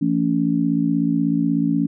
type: harmonic tone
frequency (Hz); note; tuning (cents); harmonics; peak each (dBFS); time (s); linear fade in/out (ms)
56.4; A1; +44; 3 / 4 / 5; -22 / -22 / -19; 0.01-1.87; 10
effects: none